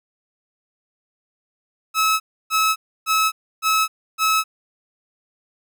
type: tone bursts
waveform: sawtooth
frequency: 1294 Hz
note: E6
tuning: 32 cents flat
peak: -12 dBFS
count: 5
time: 1.94-4.44 s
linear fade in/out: 50 ms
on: 260 ms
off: 300 ms
effects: none